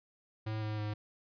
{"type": "tone with pitch steps", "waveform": "square", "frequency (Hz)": [108.9, 107.28, 105.68], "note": ["A2", "A2", "G#2"], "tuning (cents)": [-17, -43, 31], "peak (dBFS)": -35, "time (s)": [0.46, 0.94], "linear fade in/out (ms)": 10, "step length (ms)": 160, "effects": ["resampled to 11025 Hz"]}